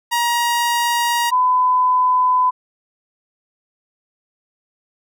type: tone pair in turn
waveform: sawtooth / sine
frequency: 948 / 1006.3 Hz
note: A#5 / B5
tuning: +29 / +32 cents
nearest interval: minor second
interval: 103 cents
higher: second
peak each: -12 / -12 dBFS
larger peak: neither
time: 0.11-1.31 / 1.31-2.51 s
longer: neither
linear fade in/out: 20 ms
effects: none